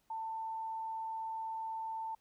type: tone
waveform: sine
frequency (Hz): 892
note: A5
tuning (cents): +23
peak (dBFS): -37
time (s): 0.1-2.15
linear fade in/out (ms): 5
effects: pink hiss -75 dBFS RMS until 2.2 s

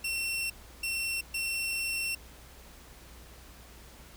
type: tone bursts at uneven times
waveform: sawtooth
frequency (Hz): 2712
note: E7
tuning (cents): +49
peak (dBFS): -27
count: 3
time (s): 0.04-0.5 / 0.83-1.21 / 1.34-2.15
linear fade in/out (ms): 5
effects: added 60 Hz sine -53 dBFS peak until 4.16 s + pink hiss -53 dBFS RMS until 4.16 s

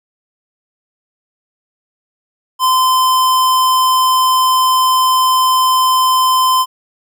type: tone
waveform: square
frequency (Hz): 1030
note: C6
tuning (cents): -28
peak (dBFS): -10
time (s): 2.59-6.66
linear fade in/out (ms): 50
effects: none

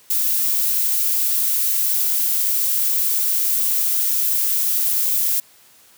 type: noise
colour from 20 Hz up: violet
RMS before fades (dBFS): -19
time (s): 0.1-5.4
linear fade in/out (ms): 5
effects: white hiss -51 dBFS RMS until 5.97 s + high-pass 80 Hz 12 dB/octave

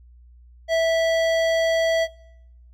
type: tone with hard clipping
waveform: triangle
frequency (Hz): 656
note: E5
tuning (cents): -9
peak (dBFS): -19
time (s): 0.68-2.08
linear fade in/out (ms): 50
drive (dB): 18
effects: noise-tail reverb RT60 0.8 s tail -23 dB re dry + added 60 Hz sine -46 dBFS peak until 2.73 s

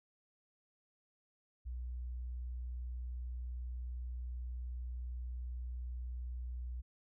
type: tone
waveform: sine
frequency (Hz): 61.3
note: B1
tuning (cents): -12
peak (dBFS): -39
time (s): 1.65-6.82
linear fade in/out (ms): 20
effects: none

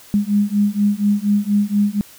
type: beating tone pair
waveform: sine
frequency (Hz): 203 / 207.2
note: G#3 / G#3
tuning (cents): -39 / -4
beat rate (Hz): 4.2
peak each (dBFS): -17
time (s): 0.14-2.01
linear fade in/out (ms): 0
effects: white hiss -44 dBFS RMS until 2.18 s

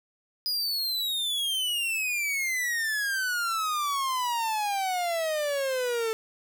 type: exponential sweep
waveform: 45% pulse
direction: down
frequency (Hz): 4978 to 440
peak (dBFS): -26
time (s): 0.46-6.13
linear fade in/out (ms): 0
effects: none

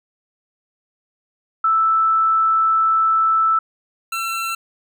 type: tone pair in turn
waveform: sine / 25% pulse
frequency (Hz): 1318.5 / 1347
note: E6 / E6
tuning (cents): 0 / +37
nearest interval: unison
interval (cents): 37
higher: second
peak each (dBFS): -13 / -18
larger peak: first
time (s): 1.64-3.59 / 4.12-4.55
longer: first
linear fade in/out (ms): 5
effects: none

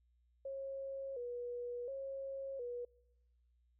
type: tone with vibrato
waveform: sine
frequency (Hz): 513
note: C5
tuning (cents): -34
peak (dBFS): -40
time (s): 0.45-2.85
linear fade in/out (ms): 5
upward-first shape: square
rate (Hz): 0.7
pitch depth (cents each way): 98
effects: noise-tail reverb RT60 1.0 s tail -26 dB re dry + added 60 Hz sine -70 dBFS peak until 3.79 s

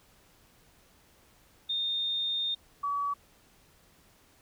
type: tone pair in turn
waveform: sine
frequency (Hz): 3650 / 1139.1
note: A#7 / C#6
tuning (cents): -37 / +47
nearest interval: octave + minor sixth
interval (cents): 2016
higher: first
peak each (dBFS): -28 / -28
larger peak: neither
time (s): 1.69-2.55 / 2.83-3.14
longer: first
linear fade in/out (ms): 10
effects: pink hiss -62 dBFS RMS until 4.41 s

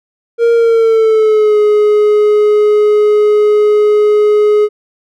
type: tone with pitch glide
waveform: triangle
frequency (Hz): 466.2 to 420.2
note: A#4 to G#4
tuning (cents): 0 to +20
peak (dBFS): -4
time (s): 0.38-4.69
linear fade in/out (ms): 50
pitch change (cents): -180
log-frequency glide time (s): 0.53-1.58
effects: none

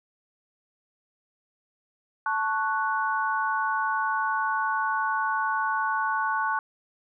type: chord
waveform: sine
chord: F# minor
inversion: first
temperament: equal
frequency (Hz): 880 / 1108.7 / 1480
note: A5 / C#6 / F#6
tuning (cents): 0 / 0 / 0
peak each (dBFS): -28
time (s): 2.26-6.59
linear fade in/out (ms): 2
effects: none

